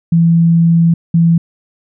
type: tone bursts at uneven times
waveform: sine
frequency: 167.2 Hz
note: E3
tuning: 25 cents sharp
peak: -6 dBFS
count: 2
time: 0.12-0.94 / 1.14-1.38 s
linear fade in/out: 5 ms
effects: none